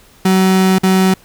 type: tone with dropouts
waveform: 35% pulse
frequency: 188.4 Hz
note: F#3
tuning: 32 cents sharp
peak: -7 dBFS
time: 0.25-1.14 s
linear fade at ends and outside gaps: 5 ms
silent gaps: 0.785-0.833 s
effects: pink hiss -46 dBFS RMS until 1.24 s